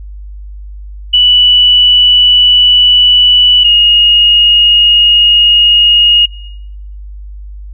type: tone pair in turn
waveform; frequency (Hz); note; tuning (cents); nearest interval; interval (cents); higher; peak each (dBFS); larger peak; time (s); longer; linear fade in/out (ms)
sine; 2960 / 2866; F#7 / F7; 0 / +44; minor second; 56; first; -3; neither; 1.13-3.64 / 3.64-6.26; second; 10
effects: noise-tail reverb RT60 0.8 s tail -20 dB re dry + added 50 Hz sine -24 dBFS peak until 7.73 s